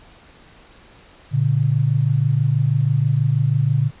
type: tone pair together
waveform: sine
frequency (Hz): 117.2 / 143.4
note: A#2 / D3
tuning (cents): +10 / -41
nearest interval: minor third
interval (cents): 349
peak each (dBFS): -18 / -17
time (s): 1.31-3.91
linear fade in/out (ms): 50
effects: pink hiss -48 dBFS RMS until 4 s + resampled to 8000 Hz